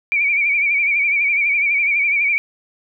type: tone with vibrato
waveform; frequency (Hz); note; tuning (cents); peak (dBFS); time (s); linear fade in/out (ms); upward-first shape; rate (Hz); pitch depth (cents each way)
sine; 2314; D7; -26; -14; 0.12-2.38; 0; sine; 12; 71
effects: none